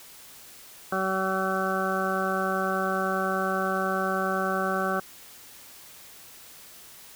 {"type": "harmonic tone", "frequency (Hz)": 190, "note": "F#3", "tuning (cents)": 46, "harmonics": [1, 2, 3, 4, 6, 7, 8], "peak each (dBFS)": [-32, -32, -32, -32, -32, -32, -32], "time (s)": [0.92, 5], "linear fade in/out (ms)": 5, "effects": ["white hiss -48 dBFS RMS until 7.15 s"]}